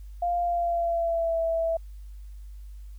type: tone with pitch glide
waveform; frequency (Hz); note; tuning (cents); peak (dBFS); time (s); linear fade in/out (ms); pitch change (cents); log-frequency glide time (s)
sine; 698.5 to 659.3; F5 to E5; 0 to 0; -23; 0.22-1.77; 5; -100; 0.42-1.4
effects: added 50 Hz sine -39 dBFS peak until 2.98 s + white hiss -66 dBFS RMS until 2.98 s